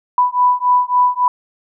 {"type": "beating tone pair", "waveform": "sine", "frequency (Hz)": [989, 992.6], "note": ["B5", "B5"], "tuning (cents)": [2, 8], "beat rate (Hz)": 3.6, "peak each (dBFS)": [-14, -14], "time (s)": [0.18, 1.28], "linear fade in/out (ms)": 2, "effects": []}